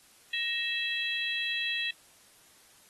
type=harmonic tone with a mistuned harmonic; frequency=659 Hz; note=E5; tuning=1 cent flat; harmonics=3 / 4 / 5 / 6; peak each=-35 / -33 / -34 / -38 dBFS; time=0.33-1.91 s; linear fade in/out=5 ms; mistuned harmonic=3; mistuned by=-94 cents; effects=white hiss -59 dBFS RMS until 2.89 s + AAC 32 kbps